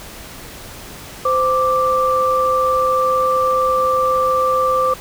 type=tone pair together; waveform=sine; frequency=516.8 / 1174.7 Hz; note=C5 / D6; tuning=-21 / 0 cents; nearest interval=octave + major second; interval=1421 cents; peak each=-17 / -15 dBFS; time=1.25-4.94 s; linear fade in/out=5 ms; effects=pink hiss -35 dBFS RMS until 5 s